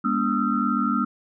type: tone cluster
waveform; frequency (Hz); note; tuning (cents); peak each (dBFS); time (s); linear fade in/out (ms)
sine; 205 / 242 / 289.8 / 1259 / 1352; G#3 / B3 / D4 / D#6 / E6; -22 / -35 / -23 / +20 / +43; -26 / -25 / -28 / -28 / -26; 0.04-1.05; 10
effects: none